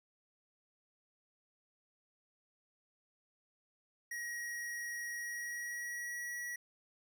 square tone with pitch glide, 1897 to 1927.9 Hz, A#6 to B6, +30 to -42 cents, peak -40 dBFS, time 4.11-6.56 s, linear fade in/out 5 ms, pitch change +28 cents, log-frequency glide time 5.15-6.4 s, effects none

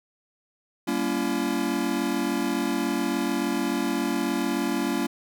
square chord, G diminished seventh, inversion none, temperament just, 196 / 235.2 / 282.2 / 338.7 Hz, G3 / Bb3 / Db4 / Fb4, 0 / +16 / +31 / +47 cents, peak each -33 / -30 / -29 / -30 dBFS, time 0.87-5.07 s, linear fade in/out 10 ms, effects none

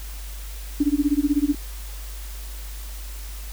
sine tone with tremolo, 290 Hz, D4, 22 cents flat, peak -14 dBFS, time 0.8-1.55 s, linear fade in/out 5 ms, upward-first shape sine, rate 16 Hz, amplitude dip 100%, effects added 50 Hz sine -32 dBFS peak until 3.52 s + white hiss -42 dBFS RMS until 3.52 s

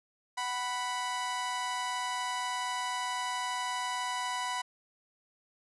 sawtooth tone pair together, 743.9 / 987.8 Hz, F#5 / B5, +9 / 0 cents, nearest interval perfect fourth, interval 491 cents, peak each -35 / -29 dBFS, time 0.37-4.62 s, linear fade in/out 10 ms, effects resampled to 24000 Hz

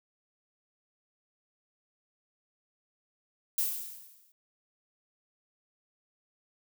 violet noise with exponential decay, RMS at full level -27 dBFS, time 3.58-4.32 s, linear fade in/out 2 ms, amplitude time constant 160 ms, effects none

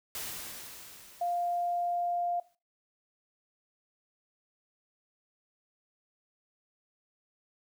white noise with exponential decay, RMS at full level -37 dBFS, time 0.15-2.55 s, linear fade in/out 2 ms, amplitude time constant 520 ms
sine tone, 700 Hz, F5, 4 cents sharp, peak -28 dBFS, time 1.21-2.4 s, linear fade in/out 5 ms
effects noise-tail reverb RT60 0.3 s tail -19 dB re dry

